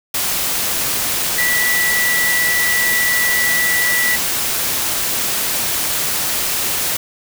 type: tone in noise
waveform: sine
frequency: 1960 Hz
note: B6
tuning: 14 cents flat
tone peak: -15 dBFS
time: 1.38-4.16 s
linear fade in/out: 5 ms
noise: white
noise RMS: -19 dBFS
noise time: 0.14-6.97 s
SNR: +1 dB
effects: none